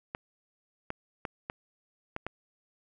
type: clicks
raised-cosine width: 0.5 ms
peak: -19 dBFS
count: 6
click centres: 0.149 / 0.904 / 1.252 / 1.499 / 2.164 / 2.266 s
effects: none